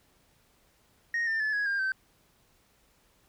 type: tone with pitch steps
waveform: sine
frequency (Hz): 1864.7 / 1796 / 1729.8 / 1666.1 / 1604.7 / 1545.5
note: A#6 / A6 / A6 / G#6 / G6 / G6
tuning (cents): 0 / +35 / -30 / +5 / +40 / -25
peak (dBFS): -24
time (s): 1.14-1.92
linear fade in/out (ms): 2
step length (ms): 130
effects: tanh soft clip ceiling -25 dBFS + pink hiss -66 dBFS RMS until 3.28 s